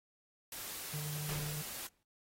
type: noise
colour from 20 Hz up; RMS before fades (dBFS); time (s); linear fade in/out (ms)
white; -44; 0.52-1.87; 2
type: tone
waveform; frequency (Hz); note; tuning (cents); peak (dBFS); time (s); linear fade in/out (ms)
triangle; 150; D3; +37; -37; 0.93-1.62; 10
type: noise with exponential decay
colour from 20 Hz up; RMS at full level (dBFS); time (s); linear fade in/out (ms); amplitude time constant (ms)
pink; -41; 1.29-2.03; 0; 160
effects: AAC 48 kbps